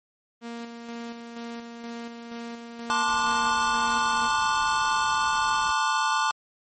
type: tone with tremolo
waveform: sawtooth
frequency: 233.9 Hz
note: A#3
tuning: 6 cents sharp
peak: -30 dBFS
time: 0.41-4.3 s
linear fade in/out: 50 ms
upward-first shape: square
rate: 2.1 Hz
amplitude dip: 40%
type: chord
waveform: square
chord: D dominant seventh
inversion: second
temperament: equal with one note detuned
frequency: 880 / 1046.5 / 1174.7 / 1452 Hz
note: A5 / C6 / D6 / F#6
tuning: 0 / 0 / 0 / -33 cents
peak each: -27 / -29 / -28 / -29 dBFS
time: 2.9-6.31 s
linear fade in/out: 0 ms
type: noise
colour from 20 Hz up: pink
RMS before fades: -44 dBFS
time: 3.07-5.72 s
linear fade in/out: 10 ms
effects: low-pass 7000 Hz 12 dB/octave + MP3 32 kbps